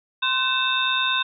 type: tone cluster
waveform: sine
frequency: 1040 / 1528 / 2640 / 3576 / 3705 Hz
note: C6 / G6 / E7 / A7 / A#7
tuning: -11 / -45 / +2 / +27 / -11 cents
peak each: -26 dBFS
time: 0.22-1.23 s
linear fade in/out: 10 ms
effects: none